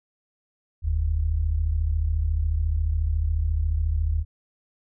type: tone pair together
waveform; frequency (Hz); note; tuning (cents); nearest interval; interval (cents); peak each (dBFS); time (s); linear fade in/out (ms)
sine; 43.65 / 77.78; F1 / D#2; 0 / 0; minor seventh; 1000; -25 / -22; 0.82-4.25; 50
effects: none